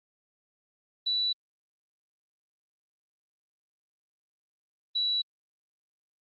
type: tone pair in turn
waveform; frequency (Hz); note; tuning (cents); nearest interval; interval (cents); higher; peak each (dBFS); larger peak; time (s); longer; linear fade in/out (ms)
sine; 3951 / 3928; B7 / B7; 0 / -10; unison; 10; first; -25; neither; 1.06-1.33 / 4.95-5.22; neither; 10
effects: Opus 24 kbps